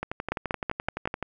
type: two click trains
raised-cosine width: 0.5 ms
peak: -15 / -11 dBFS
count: 15 / 5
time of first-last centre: 0.03-1.227 / 0.32-1.075 s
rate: 11.7 / 5.3 Hz
effects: none